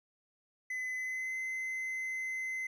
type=tone with pitch glide; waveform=triangle; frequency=2022 to 2053 Hz; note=B6 to C7; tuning=+40 to -33 cents; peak=-33 dBFS; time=0.7-2.67 s; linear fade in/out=5 ms; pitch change=+27 cents; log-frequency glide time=0.97-1.36 s; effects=none